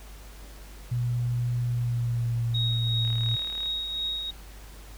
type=tone with pitch glide; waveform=sine; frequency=121.3 to 114.49 Hz; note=B2 to A#2; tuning=-31 to -31 cents; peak=-24 dBFS; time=0.91-3.36 s; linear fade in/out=10 ms; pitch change=-100 cents; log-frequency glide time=1.62-3 s
type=tone with tremolo; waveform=sine; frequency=3771 Hz; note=A#7; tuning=19 cents sharp; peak=-26 dBFS; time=2.54-4.31 s; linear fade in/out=10 ms; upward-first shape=triangle; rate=2.8 Hz; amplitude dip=45%
type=click train; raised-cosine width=0.3 ms; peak=-28 dBFS; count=24; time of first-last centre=3.05-3.658 s; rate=37.8 Hz
effects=added 50 Hz sine -43 dBFS peak until 4.97 s + pink hiss -50 dBFS RMS until 4.97 s